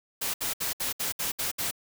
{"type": "noise bursts", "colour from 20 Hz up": "white", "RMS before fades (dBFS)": -30, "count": 8, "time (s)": [0.21, 1.712], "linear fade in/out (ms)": 10, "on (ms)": 130, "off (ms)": 66, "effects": []}